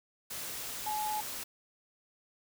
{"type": "tone in noise", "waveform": "sine", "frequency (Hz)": 851, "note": "G#5", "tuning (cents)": 42, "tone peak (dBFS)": -32, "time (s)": [0.86, 1.21], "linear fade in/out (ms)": 10, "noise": "white", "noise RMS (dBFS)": -40, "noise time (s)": [0.3, 1.44], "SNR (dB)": 5, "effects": []}